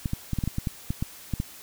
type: clicks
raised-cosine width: 5 ms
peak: -14 dBFS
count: 12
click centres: 0.058 / 0.134 / 0.333 / 0.387 / 0.438 / 0.476 / 0.584 / 0.672 / 0.905 / 1.025 / 1.337 / 1.401 s
effects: white hiss -46 dBFS RMS until 1.62 s